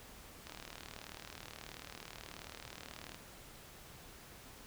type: click train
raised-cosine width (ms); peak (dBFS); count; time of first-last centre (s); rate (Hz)
0.2; -29; 104; 0.47-3.145; 38.5
effects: pink hiss -55 dBFS RMS until 4.66 s